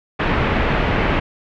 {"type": "low-pass noise", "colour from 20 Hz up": "pink", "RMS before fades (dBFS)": -18, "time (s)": [0.19, 1.2], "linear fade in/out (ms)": 10, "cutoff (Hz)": 2700, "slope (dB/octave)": 24, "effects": []}